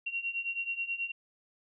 sine beating tone pair, 2742 / 2751.3 Hz, F7 / F7, -32 / -27 cents, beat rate 9.3 Hz, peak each -37 / -34 dBFS, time 0.06-1.12 s, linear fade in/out 10 ms, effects none

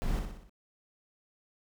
brown noise with echo, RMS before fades -30 dBFS, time 0.02-0.19 s, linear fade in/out 0 ms, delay 61 ms, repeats 5, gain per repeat -5 dB, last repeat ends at 0.495 s, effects none

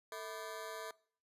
20% pulse ring-modulated tone, 547 Hz, C#5, 23 cents flat, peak -35 dBFS, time 0.12-0.91 s, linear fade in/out 2 ms, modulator 101 Hz, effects noise-tail reverb RT60 0.5 s tail -22 dB re dry + resampled to 32000 Hz

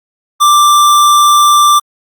square tone, 1179 Hz, D6, 6 cents sharp, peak -5 dBFS, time 0.4-1.8 s, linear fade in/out 20 ms, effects Opus 48 kbps

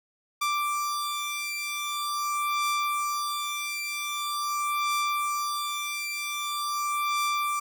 sawtooth beating tone pair, 1176 / 1176.44 Hz, D6 / D6, +2 / +3 cents, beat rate 0.44 Hz, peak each -27 / -26 dBFS, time 0.41-7.6 s, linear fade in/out 10 ms, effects none

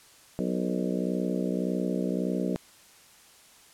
harmonic tone with a mistuned harmonic, 61.74 Hz, B1, in tune, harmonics 3 / 4 / 5 / 6 / 7 / 8 / 9 / 10, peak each -30 / -32 / -34 / -36 / -37 / -38 / -39 / -40 dBFS, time 0.39-2.56 s, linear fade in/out 0 ms, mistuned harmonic 7, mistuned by +53 cents, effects white hiss -55 dBFS RMS until 3.73 s + low-pass 11000 Hz 12 dB/octave

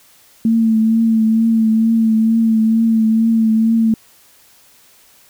sine tone with vibrato, 223.9 Hz, A3, 30 cents sharp, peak -10 dBFS, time 0.45-3.94 s, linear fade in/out 2 ms, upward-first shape triangle, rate 2.2 Hz, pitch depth 35 cents each way, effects white hiss -49 dBFS RMS until 5.29 s

